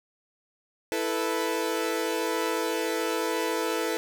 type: chord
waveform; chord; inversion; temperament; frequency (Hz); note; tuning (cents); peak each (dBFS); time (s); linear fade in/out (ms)
sawtooth; E suspended fourth; none; equal; 329.6 / 440 / 493.9; E4 / A4 / B4; 0 / 0 / 0; -27 / -26 / -27; 0.92-3.97; 0
effects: none